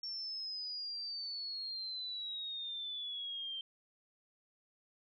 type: exponential sweep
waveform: sine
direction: down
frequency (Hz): 5470 to 3136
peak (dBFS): -39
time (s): 0.03-3.61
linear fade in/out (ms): 2
effects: none